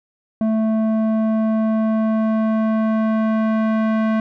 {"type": "tone with low-pass filter sweep", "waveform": "square", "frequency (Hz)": 220, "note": "A3", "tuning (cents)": 0, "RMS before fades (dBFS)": -18, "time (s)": [0.41, 4.2], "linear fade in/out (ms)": 2, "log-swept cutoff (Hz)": [650, 1600], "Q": 0.97, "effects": []}